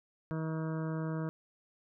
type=harmonic tone; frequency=159.4 Hz; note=D#3; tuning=42 cents sharp; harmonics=1 / 2 / 3 / 4 / 6 / 7 / 8 / 9 / 10; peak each=-34 / -40 / -44 / -46 / -50 / -51 / -52 / -53 / -54 dBFS; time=0.31-1.29 s; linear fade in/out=0 ms; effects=none